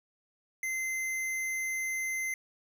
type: tone with hard clipping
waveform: sine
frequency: 2070 Hz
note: C7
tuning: 19 cents flat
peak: -32 dBFS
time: 0.63-2.34 s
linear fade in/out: 2 ms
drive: 18 dB
effects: none